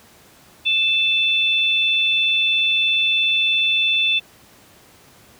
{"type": "tone pair together", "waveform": "sine", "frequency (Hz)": [2637, 3520], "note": ["E7", "A7"], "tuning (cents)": [0, 0], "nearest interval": "perfect fourth", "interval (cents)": 500, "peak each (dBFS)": -18, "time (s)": [0.65, 4.2], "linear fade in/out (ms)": 20, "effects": ["pink hiss -49 dBFS RMS until 5.39 s", "high-pass 80 Hz 12 dB/octave"]}